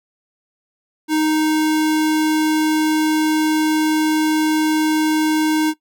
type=tone; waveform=square; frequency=310.8 Hz; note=D#4; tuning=2 cents flat; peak=-15 dBFS; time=1.08-5.74 s; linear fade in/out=50 ms; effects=noise-tail reverb RT60 0.1 s tail -18 dB re dry